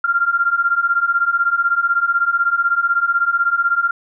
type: beating tone pair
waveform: sine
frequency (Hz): 1379 / 1395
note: F6 / F6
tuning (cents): -22 / -2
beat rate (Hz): 16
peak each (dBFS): -18 / -16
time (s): 0.04-3.91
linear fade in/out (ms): 5
effects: none